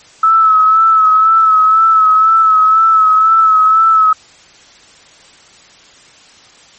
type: tone with vibrato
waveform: sine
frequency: 1300 Hz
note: E6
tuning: 24 cents flat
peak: -5 dBFS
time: 0.23-4.13 s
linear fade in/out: 5 ms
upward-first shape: sine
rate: 2 Hz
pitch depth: 33 cents each way
effects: white hiss -42 dBFS RMS until 6.78 s + MP3 32 kbps